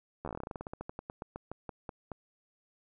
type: slowing click train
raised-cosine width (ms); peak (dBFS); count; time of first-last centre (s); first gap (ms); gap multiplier
1; -25; 26; 0.25-2.117; 12; 1.13
effects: none